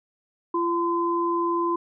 sine tone pair together, 342 / 1024 Hz, F4 / C6, -36 / -38 cents, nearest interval octave + perfect fifth, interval 1898 cents, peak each -24 dBFS, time 0.54-1.76 s, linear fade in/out 5 ms, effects none

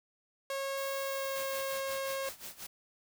sawtooth tone with pitch glide, 546 to 541.3 Hz, C#5 to C#5, -26 to -41 cents, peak -30 dBFS, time 0.5-2.29 s, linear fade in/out 2 ms, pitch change -15 cents, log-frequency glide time 1-1.38 s
violet noise, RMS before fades -46 dBFS, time 0.77-1.73 s, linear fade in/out 10 ms
white noise with tremolo, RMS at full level -43 dBFS, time 1.35-2.67 s, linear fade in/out 10 ms, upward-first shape sine, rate 5.6 Hz, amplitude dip 85%
effects none

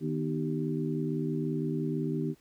harmonic tone with a mistuned harmonic, 77.78 Hz, D#2, in tune, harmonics 2 / 3 / 4 / 5, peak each -32 / -34 / -35 / -36 dBFS, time 0-2.35 s, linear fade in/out 50 ms, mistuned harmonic 3, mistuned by +85 cents, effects pink hiss -65 dBFS RMS until 2.4 s

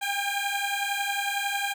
15% pulse beating tone pair, 797 / 808 Hz, G5 / G#5, +28 / -48 cents, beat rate 11 Hz, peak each -23 dBFS, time 0.01-1.74 s, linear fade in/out 20 ms, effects none

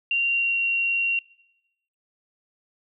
sine tone with pitch glide, 2767 to 2751 Hz, F7 to F7, -17 to -27 cents, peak -20 dBFS, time 0.11-1.19 s, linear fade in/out 2 ms, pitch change -10 cents, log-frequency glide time 0.27-0.55 s, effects noise-tail reverb RT60 0.9 s tail -23 dB re dry

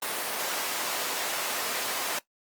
pink high-pass noise, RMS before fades -31 dBFS, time 0.02-2.19 s, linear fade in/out 5 ms, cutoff 530 Hz, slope 12 dB/octave, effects noise-tail reverb RT60 0.1 s tail -17 dB re dry + Opus 32 kbps

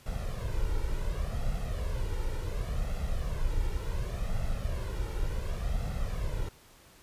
brown noise with flanger, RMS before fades -31 dBFS, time 0.06-6.49 s, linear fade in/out 5 ms, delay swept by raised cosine 1.5 to 2.17 ms, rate 0.69 Hz, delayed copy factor +0.7, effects pink hiss -57 dBFS RMS until 7.02 s + resampled to 32000 Hz

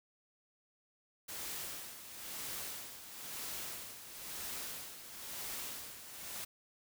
white noise with tremolo, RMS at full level -42 dBFS, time 1.28-6.45 s, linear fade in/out 10 ms, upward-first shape sine, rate 1 Hz, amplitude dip 65%, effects none

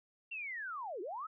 sine linear two-way sweep, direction down then up, 2764 to 332 to 1335 Hz, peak -39 dBFS, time 0.31-1.27 s, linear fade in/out 10 ms, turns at 1.01 s, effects none

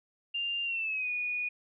sine tone with pitch glide, 2794 to 2461 Hz, F7 to D#7, 0 to -20 cents, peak -30 dBFS, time 0.34-1.49 s, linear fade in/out 10 ms, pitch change -220 cents, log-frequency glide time 0.64-1.1 s, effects none

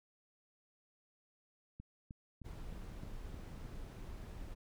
click train, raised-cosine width 5 ms, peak -36 dBFS, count 7, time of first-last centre 1.8-3.652 s, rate 3.24 Hz
brown noise, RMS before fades -47 dBFS, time 2.44-4.55 s, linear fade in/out 20 ms
effects none

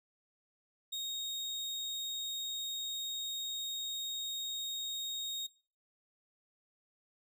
35% pulse tone, 3729 Hz, A#7, in tune, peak -34 dBFS, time 0.92-5.47 s, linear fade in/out 10 ms, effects noise-tail reverb RT60 0.4 s tail -22 dB re dry

